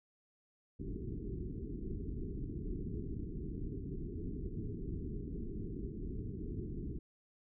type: low-pass noise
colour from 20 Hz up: pink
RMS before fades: -41 dBFS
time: 0.79-6.99 s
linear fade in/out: 10 ms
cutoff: 420 Hz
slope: 96 dB/octave
effects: none